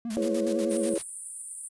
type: tone with vibrato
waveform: triangle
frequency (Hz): 224.2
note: A3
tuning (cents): +33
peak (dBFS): -28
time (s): 0.05-0.94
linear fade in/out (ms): 2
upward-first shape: sine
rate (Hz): 9.9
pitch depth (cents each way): 100
type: noise with tremolo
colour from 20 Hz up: white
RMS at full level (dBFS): -40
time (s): 0.1-1.03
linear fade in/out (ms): 5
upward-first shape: square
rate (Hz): 8.2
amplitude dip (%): 75
type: chord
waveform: sine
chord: C# minor seventh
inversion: first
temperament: just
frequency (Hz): 332.6 / 415.8 / 498.9 / 554.4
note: E4 / G#4 / B4 / C#5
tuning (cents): +16 / +2 / +17 / 0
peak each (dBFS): -29 / -33 / -35 / -29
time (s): 0.17-0.98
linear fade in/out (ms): 0
type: band-pass noise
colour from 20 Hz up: pink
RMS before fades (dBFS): -40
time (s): 0.69-1.69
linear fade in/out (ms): 20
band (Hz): 8600 to 9900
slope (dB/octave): 96
effects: resampled to 24000 Hz